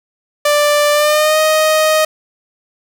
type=tone with pitch glide; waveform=sawtooth; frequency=589 to 624 Hz; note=D5 to D#5; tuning=+5 to +5 cents; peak=-6 dBFS; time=0.45-2.05 s; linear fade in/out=5 ms; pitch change=+100 cents; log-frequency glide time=0.92-1.39 s; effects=7-bit